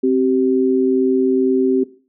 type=tone pair together; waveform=sine; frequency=262.7 / 384.9 Hz; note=C4 / G4; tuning=+7 / -32 cents; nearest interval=perfect fifth; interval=661 cents; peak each=-15 dBFS; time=0.03-1.84 s; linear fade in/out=10 ms; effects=noise-tail reverb RT60 0.4 s tail -18 dB re dry